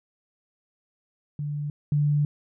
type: tone pair in turn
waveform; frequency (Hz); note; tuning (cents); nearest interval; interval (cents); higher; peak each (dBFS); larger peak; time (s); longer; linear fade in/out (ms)
sine; 146.83 / 146.83; D3 / D3; 0 / 0; unison; 0; neither; -27 / -19; second; 1.39-1.7 / 1.92-2.25; second; 2
effects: none